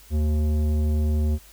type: tone with tanh clipping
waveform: triangle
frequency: 75.9 Hz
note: D#2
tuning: 42 cents flat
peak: -21 dBFS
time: 0.1-1.39 s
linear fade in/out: 50 ms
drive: 17 dB
effects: added 50 Hz sine -51 dBFS peak until 1.52 s + white hiss -51 dBFS RMS until 1.52 s